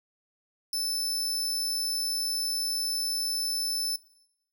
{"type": "tone", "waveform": "sawtooth", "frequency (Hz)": 5274, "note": "E8", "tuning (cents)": 0, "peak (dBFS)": -25, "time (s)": [0.73, 3.96], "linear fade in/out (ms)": 2, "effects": ["noise-tail reverb RT60 0.9 s tail -20 dB re dry"]}